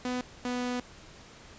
sawtooth tone pair in turn, 249.6 / 247.2 Hz, B3 / B3, +19 / +2 cents, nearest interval unison, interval 17 cents, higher first, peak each -26 dBFS, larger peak neither, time 0.05-0.21 / 0.45-0.8 s, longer second, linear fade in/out 2 ms, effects pink hiss -51 dBFS RMS until 1.58 s + resampled to 16000 Hz

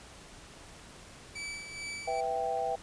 sawtooth tone with tremolo, 2305 Hz, D7, 33 cents flat, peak -33 dBFS, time 1.35-2.21 s, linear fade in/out 10 ms, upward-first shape sine, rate 2.3 Hz, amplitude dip 55%
sine chord, E minor, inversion second, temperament equal, 493.9 / 659.3 / 784 Hz, B4 / E5 / G5, 0 / 0 / 0 cents, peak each -36 / -34 / -32 dBFS, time 2.07-2.76 s, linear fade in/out 10 ms
effects pink hiss -51 dBFS RMS until 2.82 s + resampled to 22050 Hz

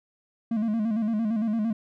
triangle tone with vibrato, 220 Hz, A3, in tune, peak -21 dBFS, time 0.51-1.73 s, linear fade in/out 5 ms, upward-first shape square, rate 8.8 Hz, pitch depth 75 cents each way, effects none

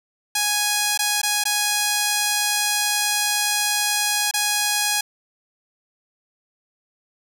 5% pulse tone with dropouts, 830.6 Hz, G#5, in tune, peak -7 dBFS, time 0.35-5.01 s, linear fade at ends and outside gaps 5 ms, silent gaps 0.976-0.99 / 1.217-1.231 / 1.439-1.453 / 4.312-4.338 s, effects none

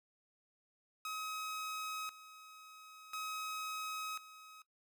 sawtooth tone with tremolo, 1271 Hz, D#6, 36 cents sharp, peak -36 dBFS, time 1.05-4.62 s, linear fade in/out 2 ms, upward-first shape square, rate 0.48 Hz, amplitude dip 80%, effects noise-tail reverb RT60 0.1 s tail -17 dB re dry

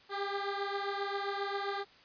15% pulse beating tone pair, 396.9 / 404.4 Hz, G4 / G#4, +22 / -46 cents, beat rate 7.5 Hz, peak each -29 / -32 dBFS, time 0.09-1.85 s, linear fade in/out 50 ms, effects white hiss -59 dBFS RMS until 2.04 s + resampled to 11025 Hz

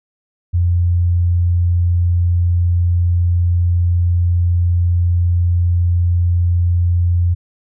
sine tone, 87.31 Hz, F2, in tune, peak -11 dBFS, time 0.53-7.35 s, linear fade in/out 20 ms, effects none

